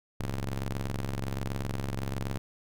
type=ring-modulated tone; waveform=sawtooth; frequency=67.9 Hz; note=C#2; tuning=35 cents flat; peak=-24 dBFS; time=0.2-2.38 s; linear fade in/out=0 ms; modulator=44.6 Hz; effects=none